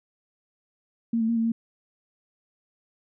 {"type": "tone with pitch steps", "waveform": "sine", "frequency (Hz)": [230.4, 223.5, 232.1, 226.3, 229], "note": ["A#3", "A3", "A#3", "A3", "A#3"], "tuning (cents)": [-20, 27, -7, 49, -31], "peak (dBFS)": -21, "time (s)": [1.13, 1.52], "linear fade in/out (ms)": 5, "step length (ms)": 78, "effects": []}